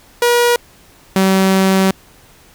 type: tone pair in turn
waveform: sawtooth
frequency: 480 / 191.09 Hz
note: B4 / G3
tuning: -49 / -44 cents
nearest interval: octave + major third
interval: 1595 cents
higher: first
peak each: -6 dBFS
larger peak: neither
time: 0.22-0.56 / 1.16-1.91 s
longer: second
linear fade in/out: 2 ms
effects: pink hiss -46 dBFS RMS until 2.54 s